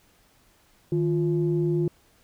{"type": "tone pair together", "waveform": "sine", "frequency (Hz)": [155.56, 349.2], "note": ["D#3", "F4"], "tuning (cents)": [0, 0], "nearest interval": "octave + major second", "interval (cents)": 1400, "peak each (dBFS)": -23, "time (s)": [0.92, 1.88], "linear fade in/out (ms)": 2, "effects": ["tanh soft clip ceiling -14 dBFS", "pink hiss -61 dBFS RMS until 2.23 s"]}